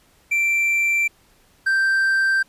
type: tone pair in turn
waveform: triangle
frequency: 2349 / 1567.8 Hz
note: D7 / G6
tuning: 0 / 0 cents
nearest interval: perfect fifth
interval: 700 cents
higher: first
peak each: -15 / -14 dBFS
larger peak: second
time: 0.31-1.08 / 1.66-2.43 s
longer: neither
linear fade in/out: 10 ms
effects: pink hiss -57 dBFS RMS until 2.48 s + resampled to 32000 Hz